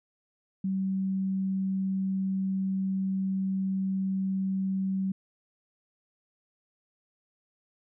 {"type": "tone", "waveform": "sine", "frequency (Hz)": 191.4, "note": "G3", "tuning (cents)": -41, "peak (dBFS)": -26, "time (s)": [0.64, 5.12], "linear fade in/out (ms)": 5, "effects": []}